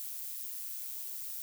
violet noise with amplitude modulation, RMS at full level -39 dBFS, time 0-1.42 s, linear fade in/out 0 ms, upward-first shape sine, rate 127 Hz, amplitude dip 40%, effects none

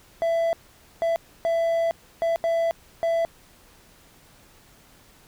triangle tone bursts at uneven times, 666 Hz, E5, 18 cents sharp, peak -18 dBFS, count 6, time 0.22-0.53 / 1.02-1.16 / 1.45-1.91 / 2.22-2.36 / 2.44-2.71 / 3.03-3.25 s, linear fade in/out 0 ms, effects pink hiss -54 dBFS RMS until 5.27 s

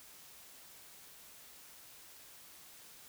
silence, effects white hiss -56 dBFS RMS until 3.08 s

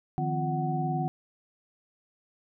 sine tone cluster, 152.9 / 172.2 / 255.5 / 348.4 / 745 Hz, D#3 / F3 / C4 / F4 / F#5, -30 / -24 / -41 / -4 / +12 cents, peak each -29 / -38 / -36 / -37 / -31 dBFS, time 0.18-1.08 s, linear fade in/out 0 ms, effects none

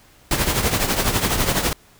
pink noise with tremolo, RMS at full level -17 dBFS, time 0.31-1.73 s, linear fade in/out 2 ms, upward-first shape triangle, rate 12 Hz, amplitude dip 70%, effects pink hiss -52 dBFS RMS until 1.99 s

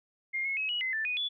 sine tone with pitch steps, 2121 / 2177 / 2560 / 2915 / 2051 / 1767 / 2480 / 3437 Hz, C7 / C#7 / D#7 / F#7 / C7 / A6 / D#7 / A7, +23 / -32 / +49 / -26 / -35 / +7 / -6 / -41 cents, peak -29 dBFS, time 0.33-1.29 s, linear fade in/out 20 ms, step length 120 ms, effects none

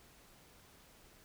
silence, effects pink hiss -62 dBFS RMS until 1.24 s

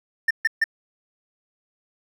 triangle tone bursts, 1798 Hz, A6, 37 cents sharp, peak -14 dBFS, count 3, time 0.28-0.641 s, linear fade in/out 5 ms, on 27 ms, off 140 ms, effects none

